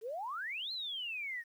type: exponential two-way sweep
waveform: sine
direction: up then down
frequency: 415.3 to 4222 to 1810 Hz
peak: -37 dBFS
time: 0.01-1.44 s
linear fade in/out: 50 ms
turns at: 0.72 s
effects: 11-bit